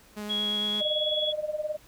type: tone with vibrato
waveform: sawtooth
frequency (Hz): 209.2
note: G#3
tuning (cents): +13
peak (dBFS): -30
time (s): 0.16-0.82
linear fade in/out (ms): 20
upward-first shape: square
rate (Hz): 8.7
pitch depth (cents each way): 8
type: tone with pitch glide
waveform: sine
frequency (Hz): 3322 to 3366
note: G#7 to G#7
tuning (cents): 0 to +23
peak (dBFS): -26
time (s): 0.29-1.33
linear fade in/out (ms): 20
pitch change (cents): +23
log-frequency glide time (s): 0.54-1.08
type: tone with tremolo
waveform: sine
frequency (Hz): 609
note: D#5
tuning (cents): -37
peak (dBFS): -25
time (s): 0.8-1.77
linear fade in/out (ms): 20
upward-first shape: sine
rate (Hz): 19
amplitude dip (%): 80
effects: pink hiss -56 dBFS RMS until 1.87 s